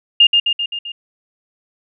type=tone with echo; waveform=sine; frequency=2822 Hz; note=F7; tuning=17 cents sharp; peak=-5 dBFS; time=0.2-0.27 s; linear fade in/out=5 ms; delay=130 ms; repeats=5; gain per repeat=-4 dB; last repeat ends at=0.92 s; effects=none